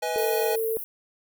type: chord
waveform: square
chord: G# minor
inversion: first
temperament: equal with one note detuned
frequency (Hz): 493.9 / 634.2 / 830.6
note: B4 / D#5 / G#5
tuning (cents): 0 / +33 / 0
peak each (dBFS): -31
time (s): 0.02-0.56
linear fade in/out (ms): 10
type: tone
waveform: sine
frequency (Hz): 448.4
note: A4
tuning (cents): +33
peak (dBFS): -24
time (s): 0.16-0.77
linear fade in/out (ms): 0
type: high-pass noise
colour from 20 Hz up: pink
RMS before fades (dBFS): -35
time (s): 0.18-0.84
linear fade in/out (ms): 0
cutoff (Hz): 11000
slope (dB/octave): 48
effects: none